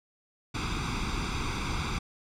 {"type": "noise with comb filter", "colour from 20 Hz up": "pink", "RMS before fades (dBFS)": -31, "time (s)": [0.54, 1.99], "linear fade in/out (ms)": 10, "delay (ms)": 0.83, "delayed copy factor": 0.8, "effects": ["low-pass 5000 Hz 12 dB/octave"]}